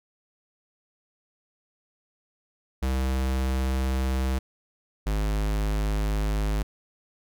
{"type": "tone pair in turn", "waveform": "square", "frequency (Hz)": [65.4, 51.96], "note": ["C2", "G#1"], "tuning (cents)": [0, 2], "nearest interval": "major third", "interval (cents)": 398, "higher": "first", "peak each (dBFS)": -24, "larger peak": "neither", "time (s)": [[2.82, 4.39], [5.06, 6.63]], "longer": "neither", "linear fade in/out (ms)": 10, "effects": []}